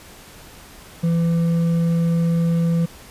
triangle tone with hard clipping, 167.8 Hz, E3, 31 cents sharp, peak -17 dBFS, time 1.03-2.86 s, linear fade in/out 10 ms, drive 8 dB, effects pink hiss -43 dBFS RMS until 3.1 s + resampled to 32000 Hz

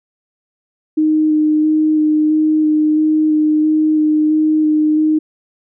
sine tone with vibrato, 308.1 Hz, D#4, 17 cents flat, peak -10 dBFS, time 0.97-5.19 s, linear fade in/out 10 ms, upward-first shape square, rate 1.5 Hz, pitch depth 10 cents each way, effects none

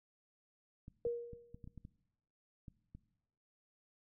clicks, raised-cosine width 5 ms, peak -38 dBFS, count 10, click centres 0.881 / 1.067 / 1.333 / 1.545 / 1.642 / 1.675 / 1.777 / 1.851 / 2.682 / 2.95 s
sine tone with exponential decay, 473.6 Hz, A#4, 27 cents sharp, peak -31 dBFS, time 1.05-1.56 s, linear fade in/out 2 ms, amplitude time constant 110 ms
effects noise-tail reverb RT60 0.9 s tail -19 dB re dry

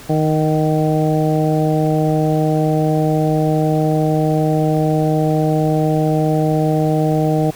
harmonic tone with a mistuned harmonic, 155.56 Hz, D#3, in tune, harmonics 1 / 2 / 3 / 4 / 5, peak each -16 / -19 / -21 / -22 / -23 dBFS, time 0.09-7.51 s, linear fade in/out 10 ms, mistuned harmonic 5, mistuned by -21 cents, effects pink hiss -38 dBFS RMS until 7.55 s

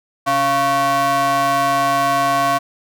square ring-modulated tone, 206.2 Hz, G#3, 12 cents flat, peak -12 dBFS, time 0.26-2.59 s, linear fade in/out 20 ms, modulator 899 Hz, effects none

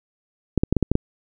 clicks, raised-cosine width 3 ms, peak -4 dBFS, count 7, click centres 0.577 / 0.635 / 0.726 / 0.767 / 0.827 / 0.916 / 0.954 s, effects none

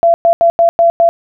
sine tone bursts at uneven times, 677 Hz, E5, 46 cents sharp, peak -5 dBFS, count 6, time 0.03-0.14 / 0.25-0.33 / 0.41-0.5 / 0.59-0.69 / 0.79-0.9 / 1-1.09 s, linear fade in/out 0 ms, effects none

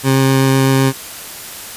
20% pulse tone with vibrato, 134 Hz, C3, 42 cents sharp, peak -5 dBFS, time 0.03-0.93 s, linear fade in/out 50 ms, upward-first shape triangle, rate 7.9 Hz, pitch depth 9 cents each way, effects white hiss -30 dBFS RMS until 1.76 s + resampled to 32000 Hz

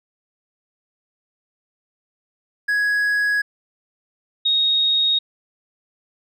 triangle / sine tone pair in turn, 1668 / 3745 Hz, G#6 / A#7, +7 / +7 cents, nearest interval octave + major second, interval 1400 cents, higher second, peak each -15 dBFS, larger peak neither, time 2.68-3.42 / 4.45-5.19 s, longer neither, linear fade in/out 10 ms, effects none

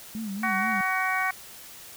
sine tone with vibrato, 208.9 Hz, G#3, 10 cents sharp, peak -30 dBFS, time 0.15-0.81 s, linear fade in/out 0 ms, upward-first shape sine, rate 4.2 Hz, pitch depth 130 cents each way
harmonic tone, 375.2 Hz, F#4, 24 cents sharp, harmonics 2 / 3 / 4 / 5 / 6, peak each -30 / -30 / -30 / -30 / -30 dBFS, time 0.43-1.31 s, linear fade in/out 5 ms
effects white hiss -45 dBFS RMS until 1.96 s

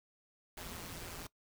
pink noise with amplitude modulation, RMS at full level -43 dBFS, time 0.57-1.27 s, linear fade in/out 5 ms, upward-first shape sine, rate 172 Hz, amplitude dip 65%, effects noise-tail reverb RT60 0.1 s tail -20 dB re dry

